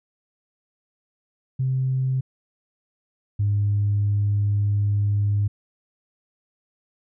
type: tone pair in turn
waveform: sine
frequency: 130.81 / 102.31 Hz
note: C3 / G#2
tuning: 0 / -25 cents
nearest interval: major third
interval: 425 cents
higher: first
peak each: -19 / -17 dBFS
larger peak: second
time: 1.59-2.21 / 3.39-5.48 s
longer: second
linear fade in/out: 10 ms
effects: tanh soft clip ceiling -14 dBFS